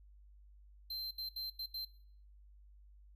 square tone bursts at uneven times, 4119 Hz, C8, 28 cents flat, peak -40 dBFS, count 5, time 0.9-1.11 / 1.18-1.29 / 1.36-1.5 / 1.59-1.66 / 1.74-1.85 s, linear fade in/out 5 ms, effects noise-tail reverb RT60 0.6 s tail -19 dB re dry + added 50 Hz sine -57 dBFS peak until 3.15 s

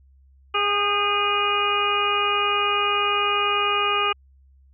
harmonic tone with a mistuned harmonic, 409.9 Hz, G#4, 23 cents flat, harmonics 1 / 2 / 3 / 4 / 5 / 6 / 7, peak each -28 / -30 / -22 / -35 / -36 / -26 / -26 dBFS, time 0.54-4.13 s, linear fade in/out 10 ms, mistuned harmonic 4, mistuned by -54 cents, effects added 67 Hz sine -51 dBFS peak until 4.73 s

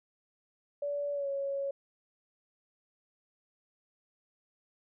sine tone with pitch glide, 575 to 554.5 Hz, D5 to C#5, -37 to 0 cents, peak -31 dBFS, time 0.82-1.71 s, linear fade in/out 5 ms, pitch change -63 cents, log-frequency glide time 1.13-1.28 s, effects none

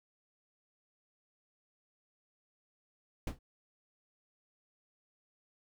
brown noise with exponential decay, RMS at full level -28 dBFS, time 3.27-3.39 s, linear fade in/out 5 ms, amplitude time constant 25 ms, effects none

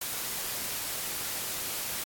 white noise, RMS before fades -34 dBFS, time 0.01-2.04 s, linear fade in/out 5 ms, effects AAC 64 kbps

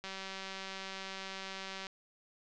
click train, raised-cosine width 0.2 ms, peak -25 dBFS, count 352, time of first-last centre 0.04-1.868 s, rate 192 Hz, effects low-pass 6000 Hz 12 dB/octave

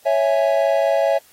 triangle chord, C# minor, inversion none, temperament equal, 554.4 / 659.3 / 830.6 Hz, C#5 / E5 / G#5, 0 / 0 / 0 cents, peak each -16 / -16 / -22 dBFS, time 0.05-1.19 s, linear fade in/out 20 ms, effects white hiss -52 dBFS RMS until 1.32 s + AAC 48 kbps

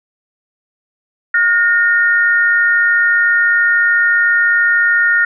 sine tone pair together, 1434 / 1837 Hz, F6 / A#6, +45 / -26 cents, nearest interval major third, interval 429 cents, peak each -12 dBFS, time 1.34-5.25 s, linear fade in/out 5 ms, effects none

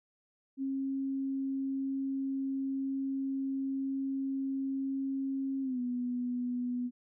sine tone with pitch glide, 270.1 to 246.3 Hz, C#4 to B3, -45 to -5 cents, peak -31 dBFS, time 0.57-6.91 s, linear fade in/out 50 ms, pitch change -160 cents, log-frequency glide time 5.62-5.8 s, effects none

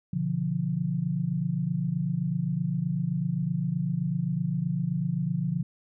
sine chord, B diminished, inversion none, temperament equal, 123.47 / 146.83 / 174.61 Hz, B2 / D3 / F3, 0 / 0 / 0 cents, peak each -34 / -29 / -28 dBFS, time 0.13-5.63 s, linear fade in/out 5 ms, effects none

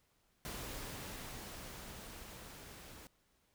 pink noise with level ramp, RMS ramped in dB -44 to -54 dBFS, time 0.45-3.07 s, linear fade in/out 0 ms, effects pink hiss -75 dBFS RMS until 3.54 s

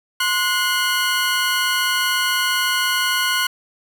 20% pulse tone pair together, 1046.7 / 1458 Hz, C6 / F#6, 0 / -26 cents, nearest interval tritone, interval 574 cents, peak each -17 / -14 dBFS, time 0.2-3.47 s, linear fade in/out 5 ms, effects 8-bit

